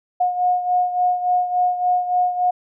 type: beating tone pair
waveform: sine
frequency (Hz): 721 / 724.5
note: F#5 / F#5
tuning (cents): -45 / -37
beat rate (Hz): 3.5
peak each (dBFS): -17 / -23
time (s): 0.2-2.51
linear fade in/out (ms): 10
effects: none